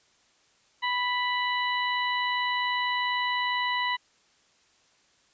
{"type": "harmonic tone", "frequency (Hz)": 987.8, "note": "B5", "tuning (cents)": 0, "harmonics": [1, 2, 3, 4], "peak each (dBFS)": [-28, -29, -34, -36], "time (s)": [0.82, 3.97], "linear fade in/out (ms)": 20, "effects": ["white hiss -64 dBFS RMS until 5.33 s", "resampled to 16000 Hz"]}